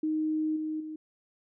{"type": "tone with level steps", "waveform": "sine", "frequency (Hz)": 311.1, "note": "D#4", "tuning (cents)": 0, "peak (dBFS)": [-26, -30, -36], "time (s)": [0.03, 0.96], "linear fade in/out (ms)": 5, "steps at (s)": [0.56, 0.8], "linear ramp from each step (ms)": 5, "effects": []}